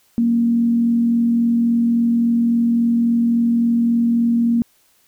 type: tone with frequency modulation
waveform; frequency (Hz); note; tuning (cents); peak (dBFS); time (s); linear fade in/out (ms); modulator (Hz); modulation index
sine; 233.9; A#3; +6; -13; 0.18-4.62; 0; 43.6; 0.22
effects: white hiss -58 dBFS RMS until 5.07 s